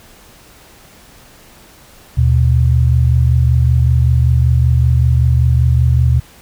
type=tone pair together; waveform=sine; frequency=77 / 122.23 Hz; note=D#2 / B2; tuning=-17 / -17 cents; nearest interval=minor sixth; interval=800 cents; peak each=-11 dBFS; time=2.17-6.2 s; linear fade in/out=10 ms; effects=pink hiss -43 dBFS RMS until 6.41 s